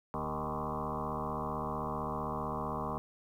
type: tone with frequency modulation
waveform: sine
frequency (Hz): 622.3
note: D#5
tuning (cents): 0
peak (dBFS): -33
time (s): 0.14-2.98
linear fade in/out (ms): 0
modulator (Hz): 75.6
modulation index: 7.2
effects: 11-bit